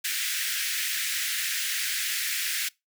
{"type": "high-pass noise", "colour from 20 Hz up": "pink", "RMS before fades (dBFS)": -29, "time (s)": [0.04, 2.69], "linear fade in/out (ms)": 10, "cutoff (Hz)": 1600, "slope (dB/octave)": 48, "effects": ["noise-tail reverb RT60 0.2 s tail -23 dB re dry"]}